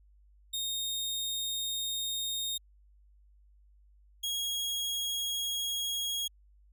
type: tone pair in turn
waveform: sawtooth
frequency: 3700 / 3296 Hz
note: A#7 / G#7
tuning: -14 / -14 cents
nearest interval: major second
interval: 200 cents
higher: first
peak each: -29 / -28 dBFS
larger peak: second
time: 0.53-2.58 / 4.23-6.28 s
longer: neither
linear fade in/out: 10 ms
effects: added 50 Hz sine -58 dBFS peak until 6.72 s